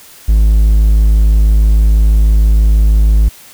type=tone; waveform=triangle; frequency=53.1 Hz; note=G#1; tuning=39 cents sharp; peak=-3 dBFS; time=0.28-3.29 s; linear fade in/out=10 ms; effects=white hiss -38 dBFS RMS until 3.53 s